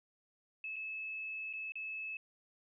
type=tone with dropouts; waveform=sine; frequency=2600 Hz; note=E7; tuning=24 cents flat; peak=-39 dBFS; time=0.64-2.17 s; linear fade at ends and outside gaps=2 ms; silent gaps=0.76-0.764 / 1.529-1.535 / 1.721-1.755 s; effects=none